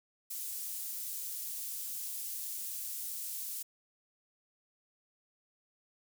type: high-pass noise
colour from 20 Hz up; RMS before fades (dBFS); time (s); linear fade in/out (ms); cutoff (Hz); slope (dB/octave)
pink; -40; 0.3-3.63; 10; 10000; 12
effects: none